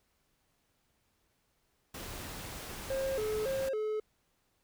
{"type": "noise", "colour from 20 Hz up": "pink", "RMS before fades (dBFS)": -43, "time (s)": [1.94, 3.69], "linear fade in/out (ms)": 5}
{"type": "tone with vibrato", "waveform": "triangle", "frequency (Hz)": 479.5, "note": "A#4", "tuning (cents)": 49, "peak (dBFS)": -29, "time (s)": [2.9, 4], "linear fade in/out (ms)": 5, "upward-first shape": "square", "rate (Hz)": 1.8, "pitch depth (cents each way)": 190}
{"effects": ["pink hiss -75 dBFS RMS until 4.63 s"]}